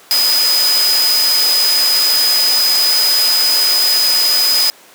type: tone in noise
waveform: sine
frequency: 4993 Hz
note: D#8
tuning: 5 cents sharp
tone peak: -11 dBFS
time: 0.11-4.7 s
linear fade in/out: 0 ms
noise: white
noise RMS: -18 dBFS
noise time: 0.11-4.7 s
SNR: +4 dB
effects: pink hiss -42 dBFS RMS until 4.94 s + high-pass 400 Hz 12 dB/octave